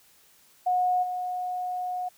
sine tone with level steps, 727 Hz, F#5, 31 cents flat, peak -21 / -28 dBFS, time 0.66-2.09 s, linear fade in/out 10 ms, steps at 1.02 s, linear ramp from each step 20 ms, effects white hiss -59 dBFS RMS until 2.17 s

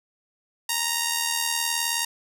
5% pulse tone with amplitude modulation, 932.3 Hz, A#5, in tune, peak -9 dBFS, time 0.69-2.05 s, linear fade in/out 5 ms, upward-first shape sine, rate 79.2 Hz, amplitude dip 50%, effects none

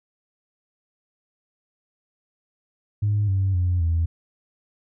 sine tone with pitch steps, 103.83 / 96.32 / 89.35 / 82.89 Hz, G#2 / G2 / F2 / E2, 0 / -30 / +40 / +10 cents, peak -17 dBFS, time 3.02-4.06 s, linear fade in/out 10 ms, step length 260 ms, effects tanh soft clip ceiling -15 dBFS

